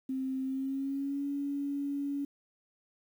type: tone with pitch glide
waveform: sine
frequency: 263.5 to 282.4 Hz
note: C4 to C#4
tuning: +12 to +32 cents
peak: -31 dBFS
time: 0.09-2.25 s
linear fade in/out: 5 ms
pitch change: +120 cents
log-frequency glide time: 0.43-1.25 s
effects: 10-bit